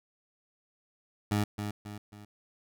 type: tone with echo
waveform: 20% pulse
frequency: 103.83 Hz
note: G#2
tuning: in tune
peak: -21 dBFS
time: 1.31-1.44 s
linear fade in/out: 5 ms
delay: 270 ms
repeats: 3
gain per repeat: -7 dB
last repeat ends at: 2.25 s
effects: none